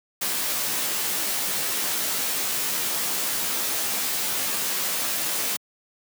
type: noise with comb filter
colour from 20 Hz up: white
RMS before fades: -26 dBFS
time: 0.21-5.57 s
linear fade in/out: 10 ms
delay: 15 ms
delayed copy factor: +0.95
effects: high-pass 150 Hz 12 dB/octave